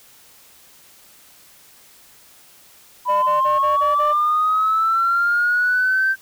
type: linear sweep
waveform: sine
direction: up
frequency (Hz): 987.8 to 1568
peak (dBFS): -14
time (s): 3.05-6.16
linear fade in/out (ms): 50
type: tone bursts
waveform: triangle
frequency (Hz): 600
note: D5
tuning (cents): +37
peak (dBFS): -18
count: 6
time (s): 3.08-4.135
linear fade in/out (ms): 20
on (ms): 150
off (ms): 31
effects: tanh soft clip ceiling -10 dBFS + white hiss -49 dBFS RMS until 6.21 s